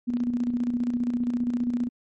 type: tone with tremolo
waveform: sine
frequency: 242.2 Hz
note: B3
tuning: 34 cents flat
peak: -21 dBFS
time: 0.07-1.89 s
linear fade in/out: 20 ms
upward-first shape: square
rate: 15 Hz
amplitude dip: 50%
effects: MP3 32 kbps